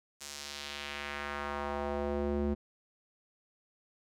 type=tone with band-pass filter sweep; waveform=square; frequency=72 Hz; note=D2; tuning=34 cents flat; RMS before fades=-36 dBFS; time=0.2-2.55 s; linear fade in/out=20 ms; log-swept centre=7200 to 270 Hz; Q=1.3; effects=none